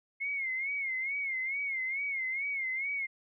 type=tone with vibrato; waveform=sine; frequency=2154 Hz; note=C7; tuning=50 cents sharp; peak=-31 dBFS; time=0.2-3.07 s; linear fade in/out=20 ms; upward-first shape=sine; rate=2.3 Hz; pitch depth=93 cents each way; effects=none